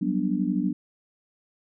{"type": "chord", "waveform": "sine", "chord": "G major seventh", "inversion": "third", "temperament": "just", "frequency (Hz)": [183.75, 196, 245, 294], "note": ["F#3", "G3", "B3", "D4"], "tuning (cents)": [-12, 0, -14, 2], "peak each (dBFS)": -28, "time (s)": [0.01, 0.73], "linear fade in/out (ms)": 10, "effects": []}